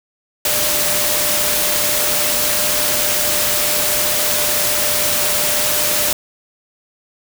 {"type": "tone in noise", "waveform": "sine", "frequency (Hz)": 597, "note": "D5", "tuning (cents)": 28, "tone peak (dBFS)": -26, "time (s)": [0.45, 6.13], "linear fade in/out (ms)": 2, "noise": "white", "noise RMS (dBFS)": -17, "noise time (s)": [0.45, 6.13], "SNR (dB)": -12, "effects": []}